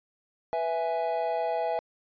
triangle chord, E major, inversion second, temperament equal, 493.9 / 659.3 / 830.6 Hz, B4 / E5 / G#5, 0 / 0 / 0 cents, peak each -31 / -27 / -29 dBFS, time 0.53-1.79 s, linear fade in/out 0 ms, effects resampled to 11025 Hz

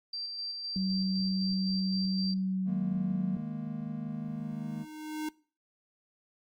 sine tone with tremolo, 4699 Hz, D8, in tune, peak -34 dBFS, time 0.13-2.34 s, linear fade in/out 5 ms, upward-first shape square, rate 3.9 Hz, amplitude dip 30%
sine tone with pitch glide, 189.9 to 186.1 Hz, F#3 to F#3, +45 to +10 cents, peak -28 dBFS, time 0.76-3.37 s, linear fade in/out 2 ms, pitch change -35 cents, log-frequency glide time 2.28-2.97 s
triangle chord, D# suspended fourth, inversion none, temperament equal, 155.56 / 207.7 / 233.1 Hz, D#3 / G#3 / A#3, 0 / 0 / 0 cents, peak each -37 / -37 / -36 dBFS, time 2.65-4.86 s, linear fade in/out 50 ms
square tone with exponential growth, 307.8 Hz, D#4, 19 cents flat, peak -32 dBFS, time 4.09-5.29 s, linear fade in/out 5 ms, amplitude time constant 260 ms
effects noise-tail reverb RT60 0.4 s tail -22 dB re dry + Opus 48 kbps

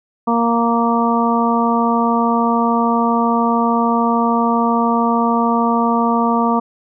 harmonic tone, 233.1 Hz, A#3, in tune, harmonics 1 / 2 / 3 / 4 / 5, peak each -16 / -22 / -21 / -19 / -20 dBFS, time 0.27-6.6 s, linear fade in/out 10 ms, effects none

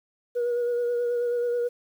sine tone with vibrato, 480.9 Hz, B4, 46 cents flat, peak -21 dBFS, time 0.35-1.69 s, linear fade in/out 20 ms, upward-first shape sine, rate 9.3 Hz, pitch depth 22 cents each way, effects tanh soft clip ceiling -21 dBFS + 9-bit

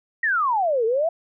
sine exponential two-way sweep, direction down then up, 1918 to 433.7 to 691 Hz, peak -18 dBFS, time 0.23-1.09 s, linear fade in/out 5 ms, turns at 0.85 s, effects none

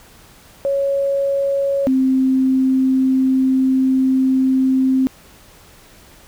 sine tone pair in turn, 554.4 / 262.3 Hz, C#5 / C4, 0 / +4 cents, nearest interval octave + minor second, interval 1296 cents, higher first, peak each -15 / -12 dBFS, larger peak second, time 0.65-1.87 / 1.87-5.07 s, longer second, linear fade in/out 0 ms, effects pink hiss -46 dBFS RMS until 6.27 s

